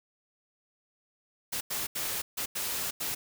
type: noise bursts at uneven times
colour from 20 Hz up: white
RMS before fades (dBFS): -33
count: 6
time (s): 1.52-1.61 / 1.7-1.87 / 1.95-2.22 / 2.37-2.46 / 2.55-2.91 / 3-3.15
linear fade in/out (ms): 10
effects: none